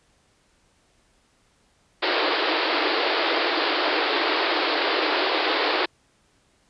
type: band-pass noise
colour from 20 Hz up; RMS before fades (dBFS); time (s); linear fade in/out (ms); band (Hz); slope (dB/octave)
pink; -23; 2.02-5.86; 10; 300 to 4800; 96
effects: pink hiss -63 dBFS RMS until 6.69 s + resampled to 22050 Hz